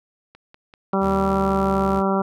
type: click train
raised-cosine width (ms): 0.3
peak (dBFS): -29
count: 7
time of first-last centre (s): 0.35-1.515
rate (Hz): 5.15
type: harmonic tone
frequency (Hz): 194.1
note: G3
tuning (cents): -17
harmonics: 1 / 2 / 3 / 4 / 5 / 6 / 7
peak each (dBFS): -21 / -24 / -26 / -27 / -28 / -29 / -29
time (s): 0.93-2.22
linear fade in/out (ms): 5
type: tone with pitch glide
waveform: sawtooth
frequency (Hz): 77.78 to 72.57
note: D#2 to D2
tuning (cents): 0 to -20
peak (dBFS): -25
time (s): 1-2.03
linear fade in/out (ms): 50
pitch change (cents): -120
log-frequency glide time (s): 1.16-1.54
effects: none